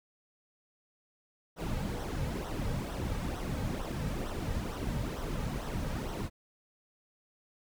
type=noise with flanger; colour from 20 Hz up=brown; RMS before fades=-35 dBFS; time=1.56-6.3 s; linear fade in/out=50 ms; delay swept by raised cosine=0.42 to 2.92 ms; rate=2.2 Hz; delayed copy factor=-0.65; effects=none